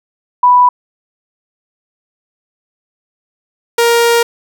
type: tone pair in turn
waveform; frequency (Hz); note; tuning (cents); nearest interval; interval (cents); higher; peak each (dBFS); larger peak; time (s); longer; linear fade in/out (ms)
sine / sawtooth; 987.8 / 468.9; B5 / A#4; 0 / +10; octave + minor second; 1290; first; -4; neither; 0.43-0.69 / 3.78-4.23; second; 5
effects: none